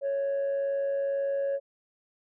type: tone with amplitude modulation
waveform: sine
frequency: 554.4 Hz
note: C#5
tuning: in tune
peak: -22 dBFS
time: 0.01-1.6 s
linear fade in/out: 50 ms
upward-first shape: sine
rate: 102 Hz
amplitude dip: 40%
effects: tanh soft clip ceiling -24 dBFS